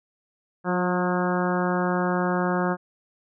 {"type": "harmonic tone with a mistuned harmonic", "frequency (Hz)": 180, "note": "F#3", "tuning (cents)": -47, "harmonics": [1, 2, 3, 4, 5, 6, 7, 8, 9], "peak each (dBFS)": [-25, -28, -30, -31, -32, -33, -33, -34, -35], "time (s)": [0.64, 2.77], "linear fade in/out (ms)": 50, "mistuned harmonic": 2, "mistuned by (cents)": -19, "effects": []}